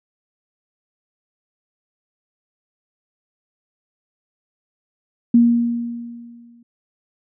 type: tone with exponential decay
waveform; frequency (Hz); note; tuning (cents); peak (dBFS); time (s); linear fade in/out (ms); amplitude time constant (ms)
sine; 236; A#3; +22; -7; 5.34-6.63; 5; 280
effects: none